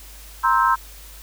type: chord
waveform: sine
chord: C dominant seventh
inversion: third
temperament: just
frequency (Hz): 941.9 / 1046.5 / 1308.1 / 1569.8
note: Bb5 / C6 / E6 / G6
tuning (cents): +18 / 0 / -14 / +2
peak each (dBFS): -20 / -18 / -20 / -24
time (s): 0.43-0.76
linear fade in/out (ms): 20
effects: added 50 Hz sine -41 dBFS peak until 1.22 s + white hiss -44 dBFS RMS until 1.22 s